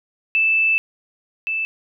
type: tone pair in turn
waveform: sine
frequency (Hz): 2637 / 2637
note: E7 / E7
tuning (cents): 0 / 0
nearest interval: unison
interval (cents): 0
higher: neither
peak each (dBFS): -14 / -20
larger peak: first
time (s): 0.35-0.78 / 1.47-1.65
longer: first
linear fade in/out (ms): 0
effects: none